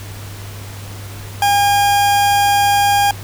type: tone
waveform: 40% pulse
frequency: 810 Hz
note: G#5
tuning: 43 cents flat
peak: -10 dBFS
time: 1.42-3.11 s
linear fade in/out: 2 ms
effects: added 100 Hz sine -29 dBFS peak until 3.23 s + pink hiss -35 dBFS RMS until 3.23 s